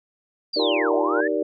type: linear two-way sweep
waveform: sine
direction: down then up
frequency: 4848 to 614 to 1825 Hz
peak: -24 dBFS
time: 0.53-1.28 s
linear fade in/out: 10 ms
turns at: 0.94 s
type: chord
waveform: sine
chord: Eb major seventh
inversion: none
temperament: just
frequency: 311.1 / 388.9 / 466.7 / 583.4 Hz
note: Eb4 / G4 / Bb4 / D5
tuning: 0 / -14 / +2 / -12 cents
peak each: -26 dBFS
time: 0.56-1.43 s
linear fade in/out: 5 ms
type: harmonic tone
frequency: 115.9 Hz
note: A#2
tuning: 10 cents flat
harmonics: 3 / 4 / 5 / 6 / 7 / 8 / 9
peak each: -30 / -31 / -32 / -33 / -33 / -34 / -35 dBFS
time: 0.59-1.21 s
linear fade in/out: 5 ms
effects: none